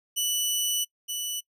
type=tone pair in turn; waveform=15% pulse; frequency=2967 / 2967 Hz; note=F#7 / F#7; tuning=+4 / +4 cents; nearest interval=unison; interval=0 cents; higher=neither; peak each=-17 / -22 dBFS; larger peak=first; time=0.16-0.85 / 1.08-1.41 s; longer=first; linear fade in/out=20 ms; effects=noise-tail reverb RT60 0.1 s tail -25 dB re dry